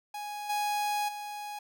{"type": "tone with level steps", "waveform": "45% pulse", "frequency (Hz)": 830.6, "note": "G#5", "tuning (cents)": 0, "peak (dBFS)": [-36, -28, -37], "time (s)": [0.14, 1.59], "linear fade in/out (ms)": 5, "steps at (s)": [0.49, 1.08], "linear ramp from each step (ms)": 10, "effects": []}